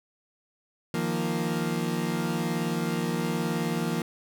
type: chord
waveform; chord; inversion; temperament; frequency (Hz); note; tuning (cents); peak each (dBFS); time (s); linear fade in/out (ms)
30% pulse; Eb suspended second; none; equal; 155.56 / 174.61 / 233.1; Eb3 / F3 / Bb3; 0 / 0 / 0; -30 / -27 / -28; 0.94-4.02; 2
effects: none